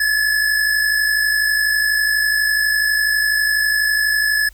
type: tone pair together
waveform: square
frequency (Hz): 1707.9 / 1760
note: G#6 / A6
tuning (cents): +48 / 0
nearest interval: minor second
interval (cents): 52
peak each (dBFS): -16 / -24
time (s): 0-4.49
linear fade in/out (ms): 5
effects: added 50 Hz sine -41 dBFS peak until 4.53 s + white hiss -53 dBFS RMS until 4.53 s